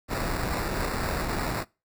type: noise with sample-and-hold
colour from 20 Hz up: pink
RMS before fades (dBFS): -29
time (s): 0.08-1.65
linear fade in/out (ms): 50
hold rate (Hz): 3150
effects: noise-tail reverb RT60 0.3 s tail -25 dB re dry